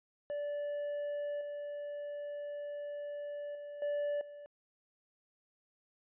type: tone with level steps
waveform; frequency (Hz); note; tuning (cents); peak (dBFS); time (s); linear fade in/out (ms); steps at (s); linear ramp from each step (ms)
triangle; 582; D5; -16; -33 / -37 / -41 / -30 / -45; 0.3-4.46; 0; 1.41 / 3.55 / 3.82 / 4.21; 2
effects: resampled to 8000 Hz